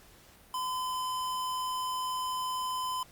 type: tone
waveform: square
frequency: 1018 Hz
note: C6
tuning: 48 cents flat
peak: -32 dBFS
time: 0.54-3.03 s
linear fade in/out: 2 ms
effects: pink hiss -57 dBFS RMS until 3.11 s + Opus 48 kbps